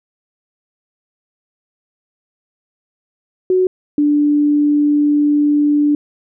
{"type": "tone pair in turn", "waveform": "sine", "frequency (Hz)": [370, 293.7], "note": ["F#4", "D4"], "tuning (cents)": [0, 0], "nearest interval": "major third", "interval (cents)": 400, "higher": "first", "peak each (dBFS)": -10, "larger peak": "neither", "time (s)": [[3.5, 3.67], [3.98, 5.95]], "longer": "second", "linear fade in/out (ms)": 2, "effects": []}